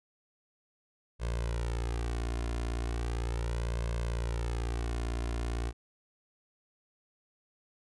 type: tone with flanger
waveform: sawtooth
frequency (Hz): 57.9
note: A#1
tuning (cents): -11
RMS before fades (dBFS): -33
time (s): 1.19-5.73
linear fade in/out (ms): 50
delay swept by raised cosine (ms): 1.9 to 2.88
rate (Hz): 0.37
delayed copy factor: +0.8
effects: resampled to 24000 Hz